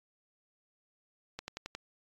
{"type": "click train", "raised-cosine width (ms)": 0.2, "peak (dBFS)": -22, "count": 5, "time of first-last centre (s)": [1.39, 1.75], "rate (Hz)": 11.1, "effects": ["AAC 64 kbps"]}